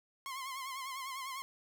sawtooth tone with vibrato, 1060 Hz, C6, 22 cents sharp, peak -36 dBFS, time 0.26-1.42 s, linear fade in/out 0 ms, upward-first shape triangle, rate 10 Hz, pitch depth 93 cents each way, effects none

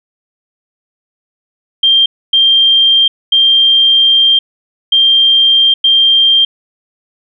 sine tone bursts at uneven times, 3180 Hz, G7, 24 cents sharp, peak -5 dBFS, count 5, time 1.83-2.06 / 2.33-3.08 / 3.32-4.39 / 4.92-5.74 / 5.84-6.45 s, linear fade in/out 5 ms, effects none

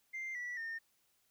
sine tone with pitch steps, 2093 / 1952.8 / 1822.1 Hz, C7 / B6 / A#6, 0 / -20 / -40 cents, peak -37 dBFS, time 0.13-0.79 s, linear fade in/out 20 ms, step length 220 ms, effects tanh soft clip ceiling -37 dBFS + white hiss -75 dBFS RMS until 1.3 s

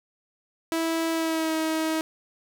sawtooth tone with pitch glide, 327.4 to 318.1 Hz, E4 to D#4, -12 to +38 cents, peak -20 dBFS, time 0.72-2.01 s, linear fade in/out 0 ms, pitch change -50 cents, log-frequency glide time 1.12-1.55 s, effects none

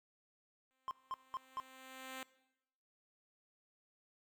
5% pulse tone with exponential growth, 261.6 Hz, C4, in tune, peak -32 dBFS, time 0.71-2.23 s, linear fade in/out 0 ms, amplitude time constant 330 ms
triangle tone bursts, 1053 Hz, C6, 11 cents sharp, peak -36 dBFS, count 4, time 0.88-1.6 s, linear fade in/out 0 ms, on 30 ms, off 200 ms
effects noise-tail reverb RT60 0.9 s tail -20 dB re dry

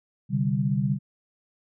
sine chord, C suspended second, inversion none, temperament equal, 130.81 / 146.83 / 196 Hz, C3 / D3 / G3, 0 / 0 / 0 cents, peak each -26 dBFS, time 0.29-0.99 s, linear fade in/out 50 ms, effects none

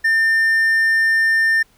triangle tone, 1800 Hz, A6, 39 cents sharp, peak -11 dBFS, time 0.04-1.63 s, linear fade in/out 10 ms, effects pink hiss -56 dBFS RMS until 1.77 s

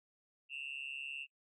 sine tone with amplitude modulation, 2720 Hz, F7, 46 cents flat, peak -36 dBFS, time 0.49-1.27 s, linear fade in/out 50 ms, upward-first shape sine, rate 139 Hz, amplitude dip 95%, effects noise-tail reverb RT60 0.1 s tail -23 dB re dry + tanh soft clip ceiling -34 dBFS

